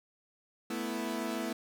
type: chord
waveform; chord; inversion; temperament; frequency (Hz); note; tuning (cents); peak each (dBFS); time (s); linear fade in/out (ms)
sawtooth; A suspended second; none; equal; 220 / 246.9 / 329.6; A3 / B3 / E4; 0 / 0 / 0; -34; 0.7-1.53; 5
effects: none